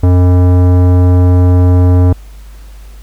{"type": "tone with tanh clipping", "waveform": "sine", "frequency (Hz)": 90, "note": "F#2", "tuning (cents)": -47, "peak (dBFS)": -6, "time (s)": [0.03, 2.13], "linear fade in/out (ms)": 5, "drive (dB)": 17, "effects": ["added 50 Hz sine -29 dBFS peak until 3.02 s", "pink hiss -44 dBFS RMS until 3.02 s"]}